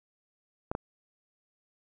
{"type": "clicks", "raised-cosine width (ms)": 1, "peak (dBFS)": -17, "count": 2, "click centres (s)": [0.715, 0.751], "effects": []}